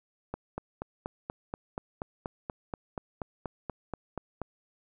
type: click train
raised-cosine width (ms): 1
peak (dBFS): -20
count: 18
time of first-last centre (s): 0.34-4.417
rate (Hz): 4.17
effects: none